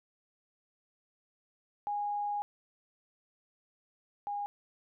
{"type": "tone pair in turn", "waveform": "sine", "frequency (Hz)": [823, 816.8], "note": ["G#5", "G#5"], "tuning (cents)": [-16, -29], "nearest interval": "unison", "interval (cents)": 13, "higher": "first", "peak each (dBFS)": [-31, -33], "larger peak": "first", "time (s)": [[1.87, 2.42], [4.27, 4.46]], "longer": "first", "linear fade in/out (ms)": 0, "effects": []}